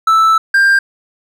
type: tone pair in turn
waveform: triangle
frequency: 1318 / 1592.1 Hz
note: E6 / G6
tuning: -1 / +26 cents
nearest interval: minor third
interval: 327 cents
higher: second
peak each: -5 dBFS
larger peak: neither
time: 0.07-0.38 / 0.54-0.79 s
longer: first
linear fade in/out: 5 ms
effects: none